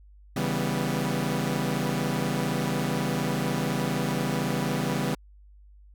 sawtooth chord, C# half-diminished seventh, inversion none, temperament equal with one note detuned, 138.59 / 162.73 / 196 / 246.9 Hz, C#3 / E3 / G3 / B3, 0 / -22 / 0 / 0 cents, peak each -27 dBFS, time 0.36-5.15 s, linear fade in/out 5 ms, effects added 50 Hz sine -49 dBFS peak until 5.94 s

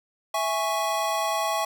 square chord, C# minor, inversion first, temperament equal, 659.3 / 830.6 / 1108.7 Hz, E5 / G#5 / C#6, 0 / 0 / 0 cents, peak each -29 dBFS, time 0.34-1.65 s, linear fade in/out 5 ms, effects none

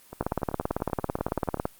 two click trains, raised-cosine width 1 ms, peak -23 / -11 dBFS, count 16 / 27, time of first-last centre 0.13-1.572 / 0.21-1.654 s, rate 10.4 / 18 Hz, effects white hiss -55 dBFS RMS until 1.79 s + Opus 32 kbps

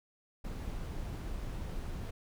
brown noise, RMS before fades -39 dBFS, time 0.44-2.11 s, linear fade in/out 10 ms, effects none

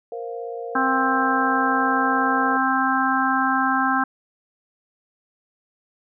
sine chord, Bb suspended second, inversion none, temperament equal, 466.2 / 523.3 / 698.5 Hz, Bb4 / C5 / F5, 0 / 0 / 0 cents, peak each -30 / -36 / -34 dBFS, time 0.12-2.57 s, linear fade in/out 2 ms
harmonic tone, 263.5 Hz, C4, 12 cents sharp, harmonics 1 / 3 / 4 / 5 / 6, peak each -24 / -24 / -24 / -24 / -24 dBFS, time 0.75-4.04 s, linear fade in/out 5 ms
effects none

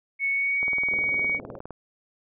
sine tone with pitch glide, 2213 to 2250 Hz, C#7 to C#7, -3 to +25 cents, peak -22 dBFS, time 0.19-1.4 s, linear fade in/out 50 ms, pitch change +28 cents, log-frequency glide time 0.29-0.62 s
click train, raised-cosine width 1 ms, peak -23 dBFS, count 22, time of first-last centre 0.63-1.707 s, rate 19.5 Hz
white band-pass noise, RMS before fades -42 dBFS, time 0.91-1.59 s, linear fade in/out 0 ms, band 110 to 620 Hz, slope 48 dB/octave
effects none

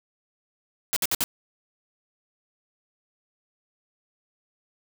white noise bursts, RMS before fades -24 dBFS, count 4, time 0.93-1.24 s, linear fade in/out 0 ms, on 34 ms, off 58 ms, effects none

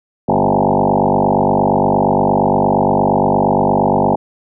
sine tone with frequency modulation, 523.3 Hz, C5, in tune, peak -10 dBFS, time 0.28-4.16 s, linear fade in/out 10 ms, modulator 48.6 Hz, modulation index 7.8, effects none

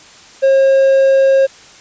triangle tone with hard clipping, 539 Hz, C#5, 49 cents flat, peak -8 dBFS, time 0.42-1.47 s, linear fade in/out 20 ms, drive 6 dB, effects white hiss -40 dBFS RMS until 1.8 s + resampled to 16000 Hz

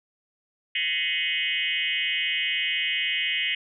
sine tone with frequency modulation, 2520 Hz, D#7, 21 cents sharp, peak -23 dBFS, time 0.75-3.55 s, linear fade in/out 5 ms, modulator 162 Hz, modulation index 3.8, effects none

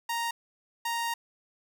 sawtooth tone pair in turn, 932 / 932 Hz, A#5 / A#5, -1 / -1 cents, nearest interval unison, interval 0 cents, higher neither, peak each -25 dBFS, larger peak neither, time 0.09-0.31 / 0.85-1.14 s, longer second, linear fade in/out 5 ms, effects none

